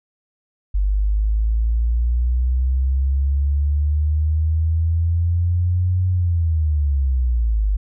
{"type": "linear two-way sweep", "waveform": "sine", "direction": "up then down", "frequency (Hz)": [48.49, 92, 48.49], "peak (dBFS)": -15, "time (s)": [0.74, 7.77], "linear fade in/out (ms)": 10, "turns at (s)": 6.08, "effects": []}